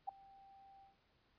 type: tone with ADSR envelope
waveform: sine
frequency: 784 Hz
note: G5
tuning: in tune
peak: -35 dBFS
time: 0.07-0.96 s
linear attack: 19 ms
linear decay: 4 ms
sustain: -24 dB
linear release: 140 ms
effects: pink hiss -75 dBFS RMS until 1.38 s + resampled to 11025 Hz